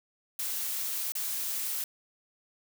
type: noise with dropouts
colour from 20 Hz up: blue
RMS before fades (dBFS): -33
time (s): 0.39-1.84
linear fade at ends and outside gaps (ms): 2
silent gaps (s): 1.121-1.152
effects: none